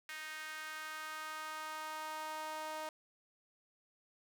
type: tone with high-pass filter sweep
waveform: sawtooth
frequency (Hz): 311.1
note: D#4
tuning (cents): 0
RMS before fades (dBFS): -44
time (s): 0.09-2.89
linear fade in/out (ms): 2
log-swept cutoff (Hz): 1800 to 760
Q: 2.5
effects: none